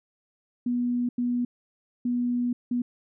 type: tone bursts at uneven times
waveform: sine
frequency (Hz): 243.7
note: B3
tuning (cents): -23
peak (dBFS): -23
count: 4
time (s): 0.66-1.09 / 1.18-1.45 / 2.05-2.53 / 2.71-2.82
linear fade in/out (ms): 5
effects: none